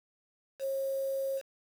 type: tone with quantisation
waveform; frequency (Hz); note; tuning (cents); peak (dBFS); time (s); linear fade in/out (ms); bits
sine; 541; C#5; -42; -30; 0.59-1.42; 50; 8
effects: none